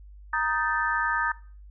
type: harmonic tone with a mistuned harmonic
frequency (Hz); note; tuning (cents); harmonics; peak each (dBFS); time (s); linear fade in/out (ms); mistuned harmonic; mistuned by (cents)
311.1; D#4; 0; 3 / 4 / 5 / 6; -29 / -29 / -29 / -29; 0.33-1.32; 5; 6; -100
effects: noise-tail reverb RT60 0.4 s tail -20 dB re dry + added 50 Hz sine -44 dBFS peak until 1.7 s